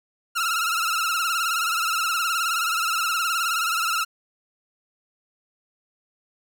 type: tone with vibrato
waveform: sawtooth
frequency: 1348 Hz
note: E6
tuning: 38 cents sharp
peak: -18 dBFS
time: 0.35-4.05 s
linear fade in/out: 20 ms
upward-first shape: sine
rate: 19 Hz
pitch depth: 86 cents each way
effects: none